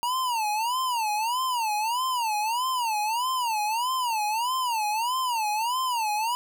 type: tone with vibrato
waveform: square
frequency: 932.3 Hz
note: A#5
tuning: in tune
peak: -25 dBFS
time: 0.03-6.35 s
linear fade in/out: 0 ms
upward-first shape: sine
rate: 1.6 Hz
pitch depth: 190 cents each way
effects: none